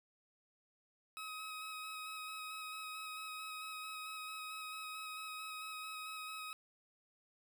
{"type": "tone with vibrato", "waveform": "20% pulse", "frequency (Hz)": 1271, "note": "D#6", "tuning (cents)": 36, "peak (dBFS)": -39, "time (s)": [1.17, 6.53], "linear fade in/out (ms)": 0, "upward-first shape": "square", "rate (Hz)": 4.5, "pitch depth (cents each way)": 12, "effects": []}